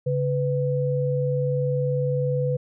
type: tone pair together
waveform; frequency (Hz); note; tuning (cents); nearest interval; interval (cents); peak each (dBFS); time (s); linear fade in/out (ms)
sine; 139.9 / 498.5; C#3 / B4; +16 / +16; octave + minor seventh; 2200; -23 / -24; 0.06-2.57; 10
effects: none